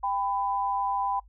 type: tone pair together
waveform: sine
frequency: 793 / 999.1 Hz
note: G5 / B5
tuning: +20 / +20 cents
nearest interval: major third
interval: 400 cents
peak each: -28 dBFS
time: 0.03-1.2 s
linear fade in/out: 10 ms
effects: noise-tail reverb RT60 0.1 s tail -22 dB re dry + added 50 Hz sine -51 dBFS peak until 1.28 s